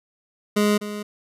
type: tone with echo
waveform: 25% pulse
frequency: 208.1 Hz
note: G#3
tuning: 4 cents sharp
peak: -13 dBFS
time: 0.56-0.78 s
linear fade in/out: 10 ms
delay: 250 ms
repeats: 1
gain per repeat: -12 dB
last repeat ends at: 1.03 s
effects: resampled to 32000 Hz